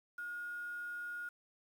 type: tone with quantisation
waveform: sine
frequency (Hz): 1433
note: F6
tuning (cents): +44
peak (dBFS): -40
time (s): 0.18-1.29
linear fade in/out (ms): 5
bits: 10
effects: none